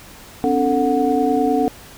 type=tone cluster; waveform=sine; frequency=258.4 / 288.2 / 446.3 / 733 Hz; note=C4 / D4 / A4 / F#5; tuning=-21 / -33 / +25 / -16 cents; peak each=-20 dBFS; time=0.44-1.68 s; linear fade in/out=0 ms; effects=pink hiss -41 dBFS RMS until 1.97 s